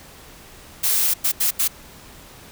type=noise bursts at uneven times; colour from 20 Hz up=blue; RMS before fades=-19 dBFS; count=4; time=0.83-1.14 / 1.24-1.32 / 1.4-1.51 / 1.59-1.68 s; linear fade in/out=10 ms; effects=pink hiss -44 dBFS RMS until 2.51 s